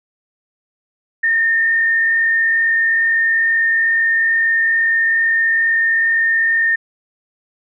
sine tone with frequency modulation, 1821 Hz, A#6, 41 cents flat, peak -12 dBFS, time 1.23-6.76 s, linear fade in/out 10 ms, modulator 44.3 Hz, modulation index 0.57, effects none

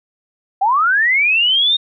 sine linear sweep, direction up, 740 to 3718 Hz, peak -11 dBFS, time 0.61-1.77 s, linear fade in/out 10 ms, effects none

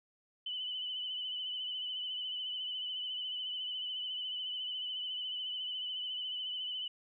sine tone with vibrato, 3003 Hz, F#7, 25 cents sharp, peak -36 dBFS, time 0.46-6.88 s, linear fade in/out 5 ms, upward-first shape sine, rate 14 Hz, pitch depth 37 cents each way, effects none

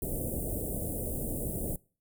pink band-stop noise, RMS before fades -34 dBFS, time 0.02-1.76 s, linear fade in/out 2 ms, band 630 to 8800 Hz, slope 48 dB/octave, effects noise-tail reverb RT60 0.4 s tail -24 dB re dry

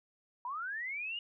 sine linear sweep, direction up, 938 to 2900 Hz, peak -36 dBFS, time 0.45-1.19 s, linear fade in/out 2 ms, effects none

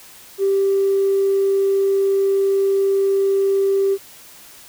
triangle tone with tanh clipping, 392 Hz, G4, in tune, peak -14 dBFS, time 0.38-3.98 s, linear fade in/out 50 ms, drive 4 dB, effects white hiss -43 dBFS RMS until 4.68 s

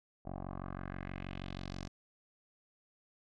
10% pulse tone with low-pass filter sweep, 46.25 Hz, F#1, in tune, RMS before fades -43 dBFS, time 0.25-1.88 s, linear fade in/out 10 ms, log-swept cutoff 720 to 5900 Hz, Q 2.3, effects none

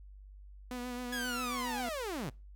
sawtooth tone with vibrato, 246.9 Hz, B3, in tune, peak -34 dBFS, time 0.71-1.89 s, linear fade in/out 2 ms, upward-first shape sine, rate 7.5 Hz, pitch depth 27 cents each way
sawtooth linear sweep, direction down, 1700 to 110 Hz, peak -32 dBFS, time 1.12-2.3 s, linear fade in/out 10 ms
effects noise-tail reverb RT60 0.3 s tail -23 dB re dry + added 49 Hz sine -49 dBFS peak until 2.55 s

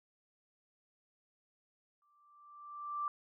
sine tone with exponential growth, 1174.7 Hz, D6, in tune, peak -32 dBFS, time 2.02-3.08 s, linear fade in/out 1 ms, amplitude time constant 230 ms, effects none

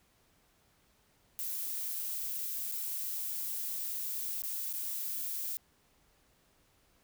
violet noise with dropouts, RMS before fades -37 dBFS, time 1.39-5.57 s, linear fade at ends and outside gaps 0 ms, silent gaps 2.715-2.721 / 4.42-4.436 / 4.728-4.736 s, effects pink hiss -69 dBFS RMS until 7.03 s

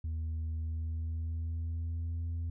sine tone with pitch glide, 80 to 83.59 Hz, D#2 to E2, +49 to +25 cents, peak -30 dBFS, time 0.04-2.5 s, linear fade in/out 5 ms, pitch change +76 cents, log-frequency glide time 0.56-2.25 s, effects tanh soft clip ceiling -32 dBFS

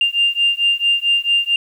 sine beating tone pair, 2794 / 2798.5 Hz, F7 / F7, 0 / +3 cents, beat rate 4.5 Hz, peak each -16 dBFS, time 0.01-1.56 s, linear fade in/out 2 ms, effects tanh soft clip ceiling -6 dBFS + 8-bit

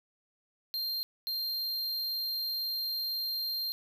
square tone bursts at uneven times, 4186 Hz, C8, in tune, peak -32 dBFS, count 2, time 0.74-1.03 / 1.27-3.72 s, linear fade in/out 0 ms, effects 10-bit

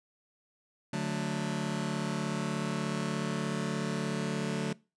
sawtooth chord, D major, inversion none, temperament just, 146.83 / 183.54 / 220.2 Hz, D3 / F#3 / A3, 0 / -14 / +2 cents, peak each -31 dBFS, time 0.93-4.73 s, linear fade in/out 5 ms, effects noise-tail reverb RT60 0.3 s tail -23 dB re dry + resampled to 22050 Hz

